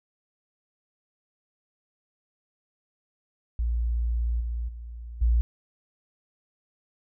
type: tone with level steps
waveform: sine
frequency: 58.27 Hz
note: A#1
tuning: in tune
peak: -23 / -27 / -36 / -18 dBFS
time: 3.59-5.41 s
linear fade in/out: 0 ms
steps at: 4.4 / 4.68 / 5.21 s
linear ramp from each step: 10 ms
effects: none